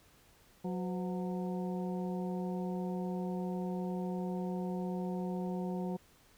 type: harmonic tone with a mistuned harmonic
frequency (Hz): 182.8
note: F#3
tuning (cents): -21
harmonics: 1 / 2 / 3 / 4 / 5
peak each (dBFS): -35 / -41 / -45 / -47 / -49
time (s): 0.64-5.97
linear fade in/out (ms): 10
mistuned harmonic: 3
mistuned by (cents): -110
effects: pink hiss -64 dBFS RMS until 6.37 s